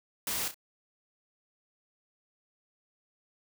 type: noise with echo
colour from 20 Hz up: white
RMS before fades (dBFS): -33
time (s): 0.27-0.48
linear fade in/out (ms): 2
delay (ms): 32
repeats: 2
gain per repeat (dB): -9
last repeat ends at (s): 0.544
effects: none